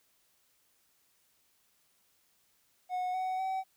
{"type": "tone with pitch steps", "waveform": "triangle", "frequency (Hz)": [731, 747, 761], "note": ["F#5", "F#5", "F#5"], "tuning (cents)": [-21, 16, 48], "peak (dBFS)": -29, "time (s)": [2.89, 3.64], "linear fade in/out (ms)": 50, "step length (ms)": 250, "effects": ["white hiss -71 dBFS RMS until 3.76 s"]}